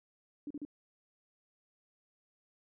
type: tone bursts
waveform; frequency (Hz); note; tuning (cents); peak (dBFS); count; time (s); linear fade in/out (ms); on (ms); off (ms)
sine; 291.5; D4; -13; -38; 3; 0.47-0.651; 2; 35; 38
effects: none